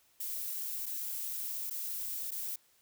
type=noise with dropouts; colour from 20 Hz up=violet; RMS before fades=-38 dBFS; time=0.2-2.56 s; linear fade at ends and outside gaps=5 ms; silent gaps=0.859-0.863 / 1.7-1.708 / 2.308-2.316 s; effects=white hiss -68 dBFS RMS until 2.81 s